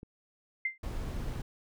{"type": "click", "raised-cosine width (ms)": 3, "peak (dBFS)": -33, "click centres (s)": 0.031}
{"type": "tone with exponential decay", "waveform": "sine", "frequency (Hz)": 2087, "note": "C7", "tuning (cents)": -5, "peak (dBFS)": -25, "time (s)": [0.65, 0.78], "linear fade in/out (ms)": 5, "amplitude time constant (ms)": 28}
{"type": "noise", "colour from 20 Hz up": "brown", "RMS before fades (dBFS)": -36, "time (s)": [0.83, 1.42], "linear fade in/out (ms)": 5}
{"effects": []}